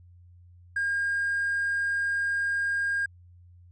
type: tone with hard clipping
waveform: triangle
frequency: 1616 Hz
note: G#6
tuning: 48 cents flat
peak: -25 dBFS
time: 0.76-3.06 s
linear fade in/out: 5 ms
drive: 4 dB
effects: added 88 Hz sine -50 dBFS peak until 3.71 s + resampled to 22050 Hz